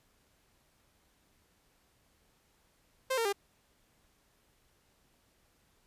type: tone with pitch steps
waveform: sawtooth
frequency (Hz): 523.3 / 458.2 / 401.2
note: C5 / A#4 / G4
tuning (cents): 0 / -30 / +40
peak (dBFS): -25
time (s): 3.1-3.328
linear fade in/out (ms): 10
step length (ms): 76
effects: pink hiss -70 dBFS RMS until 5.86 s + resampled to 32000 Hz